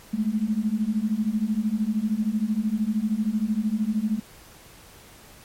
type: beating tone pair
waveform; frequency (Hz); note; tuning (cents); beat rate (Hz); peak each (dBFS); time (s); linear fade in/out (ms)
sine; 207.9 / 220.9; G#3 / A3; +2 / +7; 13; -25 / -24; 0.13-4.2; 10
effects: pink hiss -49 dBFS RMS until 5.44 s + MP3 64 kbps